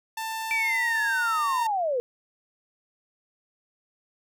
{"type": "tone with pitch glide", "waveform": "sawtooth", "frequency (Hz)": [890, 915], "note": ["A5", "A#5"], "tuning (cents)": [20, -32], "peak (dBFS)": -26, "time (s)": [0.17, 1.67], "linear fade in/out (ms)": 5, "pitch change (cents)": 48, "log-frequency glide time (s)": [0.52, 0.86]}
{"type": "linear sweep", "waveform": "sine", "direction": "down", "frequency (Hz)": [2343, 466.2], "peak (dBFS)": -23, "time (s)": [0.51, 2], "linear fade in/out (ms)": 0}
{"effects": []}